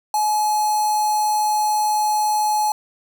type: tone with notch filter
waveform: square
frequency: 849 Hz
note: G#5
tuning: 38 cents sharp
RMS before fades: -19 dBFS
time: 0.14-2.72 s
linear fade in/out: 2 ms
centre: 2400 Hz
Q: 0.89
effects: none